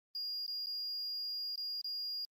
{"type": "tone with dropouts", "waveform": "sine", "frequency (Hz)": 4838, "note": "D#8", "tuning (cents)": -49, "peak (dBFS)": -35, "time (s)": [0.15, 2.25], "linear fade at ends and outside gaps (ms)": 1, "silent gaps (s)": [[0.464, 0.479], [0.66, 0.669], [1.557, 1.577], [1.814, 1.844]], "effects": ["tanh soft clip ceiling -35 dBFS", "Opus 24 kbps"]}